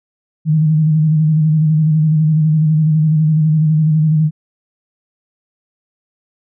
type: tone with vibrato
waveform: sine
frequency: 155.56 Hz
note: D#3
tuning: in tune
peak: -9 dBFS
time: 0.45-4.31 s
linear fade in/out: 50 ms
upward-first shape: square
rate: 12 Hz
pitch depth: 36 cents each way
effects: none